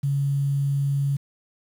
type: tone with quantisation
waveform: sine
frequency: 140 Hz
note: C#3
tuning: 18 cents sharp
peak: -20 dBFS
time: 0.03-1.17 s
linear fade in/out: 10 ms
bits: 8
effects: none

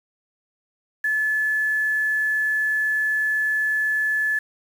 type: tone with quantisation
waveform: sine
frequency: 1726 Hz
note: A6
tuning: 34 cents flat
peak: -19 dBFS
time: 1.04-4.39 s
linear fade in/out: 5 ms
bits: 7
effects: none

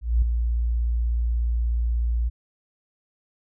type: tone with ADSR envelope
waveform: sine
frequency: 58.27 Hz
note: A#1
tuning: in tune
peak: -14 dBFS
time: 0.01-2.3 s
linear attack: 210 ms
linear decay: 4 ms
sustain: -6 dB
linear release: 24 ms
effects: none

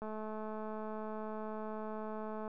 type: click train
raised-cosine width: 1 ms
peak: -30 dBFS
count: 532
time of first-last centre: 0.02-2.478 s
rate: 216 Hz
effects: none

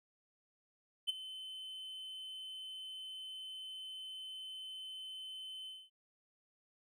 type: tone with ADSR envelope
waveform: triangle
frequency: 3057 Hz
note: G7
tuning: 44 cents flat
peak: -28 dBFS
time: 1.07-5.9 s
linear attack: 24 ms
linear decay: 17 ms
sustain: -15 dB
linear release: 230 ms
effects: none

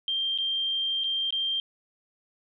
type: tone with dropouts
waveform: sine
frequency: 3173 Hz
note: G7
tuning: 20 cents sharp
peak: -25 dBFS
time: 0.08-1.6 s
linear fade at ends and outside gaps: 1 ms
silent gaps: 0.377-0.385 / 1.037-1.042 / 1.306-1.325 s
effects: none

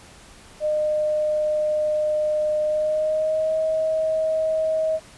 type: tone with pitch glide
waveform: sine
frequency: 609 to 633.8 Hz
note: D#5 to D#5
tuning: -37 to +32 cents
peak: -19 dBFS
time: 0.6-5 s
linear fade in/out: 50 ms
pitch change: +69 cents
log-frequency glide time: 2.63-3.57 s
effects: pink hiss -47 dBFS RMS until 5.17 s + resampled to 24000 Hz

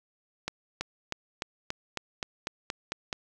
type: accelerating click train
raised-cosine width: 0.2 ms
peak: -14 dBFS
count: 11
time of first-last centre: 0.48-3.128 s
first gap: 330 ms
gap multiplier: 0.95
effects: none

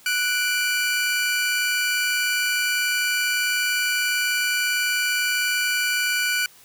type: tone pair together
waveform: sawtooth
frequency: 1479.8 / 2349 Hz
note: F#6 / D7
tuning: 0 / 0 cents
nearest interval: minor sixth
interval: 800 cents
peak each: -19 / -21 dBFS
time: 0.06-6.46 s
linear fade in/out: 2 ms
effects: white hiss -51 dBFS RMS until 6.64 s

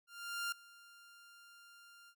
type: tone with ADSR envelope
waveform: sawtooth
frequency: 1396.9 Hz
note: F6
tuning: in tune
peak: -32 dBFS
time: 0.07-2.15 s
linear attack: 450 ms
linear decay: 4 ms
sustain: -22 dB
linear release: 65 ms
effects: none

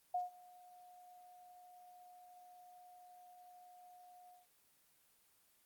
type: tone with ADSR envelope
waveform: sine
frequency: 720 Hz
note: F#5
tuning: 47 cents flat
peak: -33 dBFS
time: 0.14-4.48 s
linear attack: 7 ms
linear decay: 150 ms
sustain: -24 dB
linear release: 190 ms
effects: white hiss -72 dBFS RMS until 5.65 s + Opus 24 kbps

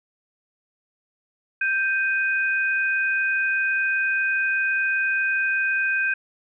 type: tone pair together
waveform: sine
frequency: 1568 / 2493 Hz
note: G6 / D#7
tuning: 0 / +3 cents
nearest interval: minor sixth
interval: 803 cents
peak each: -21 / -25 dBFS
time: 1.61-6.14 s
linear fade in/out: 5 ms
effects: none

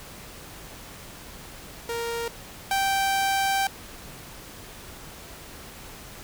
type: tone pair in turn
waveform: sawtooth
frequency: 466.2 / 781.3 Hz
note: A#4 / G5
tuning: 0 / -6 cents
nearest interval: major sixth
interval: 894 cents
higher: second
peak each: -24 / -18 dBFS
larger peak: second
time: 1.89-2.28 / 2.71-3.67 s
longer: second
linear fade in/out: 2 ms
effects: pink hiss -43 dBFS RMS until 6.23 s

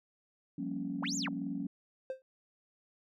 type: chord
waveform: sine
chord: G half-diminished seventh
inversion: third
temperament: equal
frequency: 174.61 / 196 / 233.1 / 277.2 Hz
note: F3 / G3 / Bb3 / Db4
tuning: 0 / 0 / 0 / 0 cents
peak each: -41 / -41 / -41 / -37 dBFS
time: 0.58-1.67 s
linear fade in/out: 5 ms
type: linear two-way sweep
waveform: sine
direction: up then down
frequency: 370.6 to 7459 to 370.6 Hz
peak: -34 dBFS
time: 1.02-1.29 s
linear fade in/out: 10 ms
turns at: 1.16 s
type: tone with exponential decay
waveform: triangle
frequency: 523.3 Hz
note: C5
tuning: in tune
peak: -29 dBFS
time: 2.1-2.22 s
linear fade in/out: 1 ms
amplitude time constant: 26 ms
effects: tanh soft clip ceiling -25 dBFS

